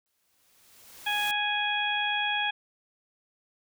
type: noise with exponential growth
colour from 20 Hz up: white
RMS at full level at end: -38 dBFS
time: 0.06-1.31 s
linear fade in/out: 0 ms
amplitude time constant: 270 ms
type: harmonic tone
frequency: 830.6 Hz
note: G#5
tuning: in tune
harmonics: 1 / 2 / 3 / 4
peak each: -31 / -31 / -31 / -31 dBFS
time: 1.06-2.51 s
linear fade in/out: 10 ms
effects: none